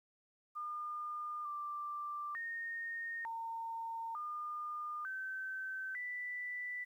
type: tone with pitch steps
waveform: sine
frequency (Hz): 1210 / 1180 / 1845 / 912 / 1211 / 1540 / 1978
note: D#6 / D6 / A#6 / A#5 / D#6 / G6 / B6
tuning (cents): -49 / +8 / -18 / -38 / -47 / -31 / +2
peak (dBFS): -39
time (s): 0.55-6.85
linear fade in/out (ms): 20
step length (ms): 900
effects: 12-bit